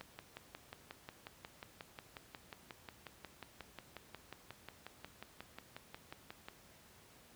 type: click train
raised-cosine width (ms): 0.3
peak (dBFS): -30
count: 37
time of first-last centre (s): 0.01-6.485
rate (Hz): 5.56
effects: pink hiss -62 dBFS RMS until 7.35 s + high-pass 60 Hz 12 dB/octave